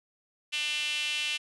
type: tone with high-pass filter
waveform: sawtooth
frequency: 298.5 Hz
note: D4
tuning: 28 cents sharp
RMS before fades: -31 dBFS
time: 0.52-1.38 s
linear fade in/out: 20 ms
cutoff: 2800 Hz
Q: 5.4
effects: resampled to 24000 Hz